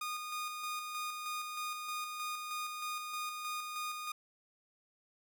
sawtooth tone with tremolo, 1228 Hz, D#6, 23 cents flat, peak -33 dBFS, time 0.01-4.12 s, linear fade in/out 5 ms, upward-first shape square, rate 3.2 Hz, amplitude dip 35%, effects none

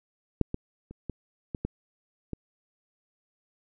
clicks, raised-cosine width 3 ms, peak -9 / -17 / -30 / -20 / -19 / -16 / -20 dBFS, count 7, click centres 0.413 / 0.544 / 0.91 / 1.097 / 1.548 / 1.65 / 2.333 s, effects none

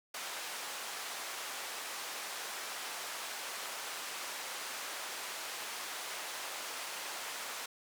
pink band-pass noise, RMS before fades -42 dBFS, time 0.14-7.66 s, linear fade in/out 5 ms, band 760 to 12000 Hz, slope 12 dB/octave, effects none

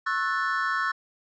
triangle chord, F# minor seventh, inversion second, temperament equal with one note detuned, 1094.1 / 1318.5 / 1480 / 1760 Hz, C#6 / E6 / F#6 / A6, -23 / 0 / 0 / 0 cents, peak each -28 dBFS, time 0.06-0.92 s, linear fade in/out 10 ms, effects resampled to 16000 Hz

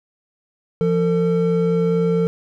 triangle tone pair together, 171.6 / 450.5 Hz, F3 / A4, -30 / +41 cents, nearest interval octave + perfect fourth, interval 1671 cents, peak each -16 dBFS, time 0.81-2.27 s, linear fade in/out 0 ms, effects none

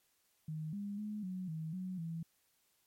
sine tone with pitch steps, 156 / 202.5 / 210.9 / 184.8 / 159.1 / 184.9 / 164.7 Hz, D#3 / G#3 / G#3 / F#3 / D#3 / F#3 / E3, +5 / -43 / +27 / -2 / +39 / -1 / -1 cents, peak -38 dBFS, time 0.48-2.23 s, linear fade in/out 5 ms, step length 250 ms, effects white hiss -75 dBFS RMS until 2.86 s + MP3 64 kbps

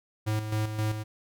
square tone with tremolo, 107.8 Hz, A2, 35 cents flat, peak -26 dBFS, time 0.26-1.04 s, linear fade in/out 20 ms, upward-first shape square, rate 3.8 Hz, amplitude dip 55%, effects none

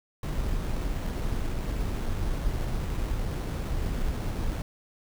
brown noise with sample-and-hold, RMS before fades -29 dBFS, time 0.23-4.62 s, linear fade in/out 2 ms, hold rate 4900 Hz, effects none

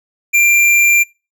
sine tone with hard clipping, 2376 Hz, D7, 20 cents sharp, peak -9 dBFS, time 0.33-1.04 s, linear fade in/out 20 ms, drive 13 dB, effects noise-tail reverb RT60 0.3 s tail -26 dB re dry

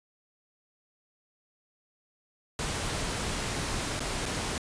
pink noise with dropouts, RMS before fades -32 dBFS, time 2.59-4.58 s, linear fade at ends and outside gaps 1 ms, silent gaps 3.995-4.004 / 4.256-4.261 s, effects resampled to 22050 Hz

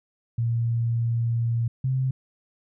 sine tone pair in turn, 116.54 / 130.81 Hz, A#2 / C3, 0 / 0 cents, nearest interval major second, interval 200 cents, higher second, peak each -21 dBFS, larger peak neither, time 0.38-1.68 / 1.84-2.11 s, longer first, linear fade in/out 5 ms, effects none

